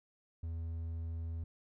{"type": "tone", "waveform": "triangle", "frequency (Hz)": 82.41, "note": "E2", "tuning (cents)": 0, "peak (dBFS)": -35, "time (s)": [0.43, 1.44], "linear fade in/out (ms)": 5, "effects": []}